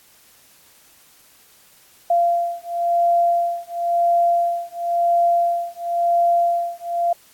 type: beating tone pair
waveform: sine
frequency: 689 / 689.96 Hz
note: F5 / F5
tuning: -24 / -21 cents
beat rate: 0.96 Hz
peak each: -19 dBFS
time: 2.1-7.13 s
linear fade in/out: 5 ms
effects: white hiss -52 dBFS RMS until 7.33 s + AAC 64 kbps